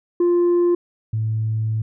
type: tone pair in turn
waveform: sine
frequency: 349.2 / 109.99 Hz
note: F4 / A2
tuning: 0 / 0 cents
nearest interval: octave + minor sixth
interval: 2000 cents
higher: first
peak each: -11 / -18 dBFS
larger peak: first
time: 0.2-0.75 / 1.13-1.82 s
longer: second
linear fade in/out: 5 ms
effects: tanh soft clip ceiling -13 dBFS